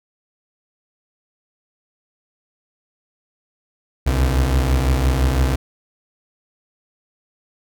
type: beating tone pair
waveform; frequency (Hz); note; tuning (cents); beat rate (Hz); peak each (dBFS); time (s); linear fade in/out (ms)
35% pulse; 64.5 / 70.4; C2 / C#2; -24 / +27; 5.9; -14 / -20; 4.06-5.56; 10
effects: none